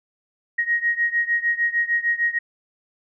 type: beating tone pair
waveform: sine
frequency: 1878 / 1884.6 Hz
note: A#6 / A#6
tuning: +12 / +18 cents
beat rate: 6.6 Hz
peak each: -21 / -23 dBFS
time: 0.58-2.39 s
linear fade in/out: 10 ms
effects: none